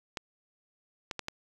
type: clicks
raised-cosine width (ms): 0.2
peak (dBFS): -17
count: 4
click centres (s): 0.172 / 1.112 / 1.193 / 1.284
effects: 8-bit